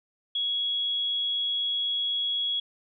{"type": "tone", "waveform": "sine", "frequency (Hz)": 3336, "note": "G#7", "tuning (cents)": 7, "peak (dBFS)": -25, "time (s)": [0.35, 2.6], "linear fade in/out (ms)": 5, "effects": []}